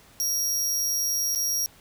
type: tone with dropouts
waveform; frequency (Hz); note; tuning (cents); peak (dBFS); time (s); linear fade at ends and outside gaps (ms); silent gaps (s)
sawtooth; 5650; F8; +19; -21; 0.2-1.66; 0; 1.35-1.358
effects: pink hiss -54 dBFS RMS until 1.8 s